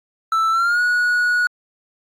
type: tone with pitch glide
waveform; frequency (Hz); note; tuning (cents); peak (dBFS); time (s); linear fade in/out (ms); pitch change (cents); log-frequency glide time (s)
triangle; 1323 to 1459.5; E6 to F#6; +6 to -24; -13; 0.32-1.47; 2; +170; 0.51-0.81
effects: AAC 48 kbps